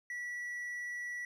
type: tone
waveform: triangle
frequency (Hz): 1947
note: B6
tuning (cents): -25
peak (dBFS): -36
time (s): 0.1-1.25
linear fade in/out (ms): 2
effects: resampled to 32000 Hz + 13-bit